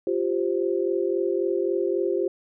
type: chord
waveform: sine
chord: F suspended second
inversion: none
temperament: just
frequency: 349.2 / 392.9 / 523.8 Hz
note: F4 / G4 / C5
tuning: 0 / +4 / +2 cents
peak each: -25 / -25 / -29 dBFS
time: 0.07-2.28 s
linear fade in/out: 2 ms
effects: none